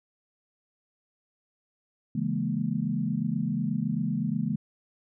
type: chord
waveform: sine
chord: A# half-diminished seventh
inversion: first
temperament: equal with one note detuned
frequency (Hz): 138.59 / 164.81 / 207.7 / 235.7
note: C#3 / E3 / G#3 / A#3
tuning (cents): 0 / 0 / 0 / +19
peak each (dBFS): -33 / -31 / -30 / -31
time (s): 2.15-4.56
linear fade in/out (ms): 5
effects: none